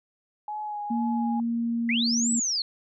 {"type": "tone with vibrato", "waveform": "sine", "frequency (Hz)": 838, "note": "G#5", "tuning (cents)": 15, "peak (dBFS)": -30, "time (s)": [0.48, 1.4], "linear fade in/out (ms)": 2, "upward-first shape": "sine", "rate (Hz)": 2.1, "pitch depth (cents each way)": 23}
{"type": "tone", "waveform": "sine", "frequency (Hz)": 233.1, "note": "A#3", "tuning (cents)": 0, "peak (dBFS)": -24, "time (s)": [0.9, 2.4], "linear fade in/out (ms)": 10}
{"type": "linear two-way sweep", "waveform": "sine", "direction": "up then down", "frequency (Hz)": [1929, 8000, 4158], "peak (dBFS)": -24, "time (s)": [1.89, 2.62], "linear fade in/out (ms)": 2, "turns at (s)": 2.32}
{"effects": []}